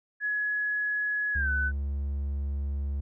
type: tone with pitch glide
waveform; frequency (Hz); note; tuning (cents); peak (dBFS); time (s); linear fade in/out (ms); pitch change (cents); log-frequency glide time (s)
sine; 1687 to 1502.9; G#6 to F#6; +27 to +27; -26; 0.2-1.72; 50; -200; 1.33-1.5
type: tone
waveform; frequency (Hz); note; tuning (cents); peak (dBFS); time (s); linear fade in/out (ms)
triangle; 70.1; C#2; +20; -26; 1.35-3.01; 10
effects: none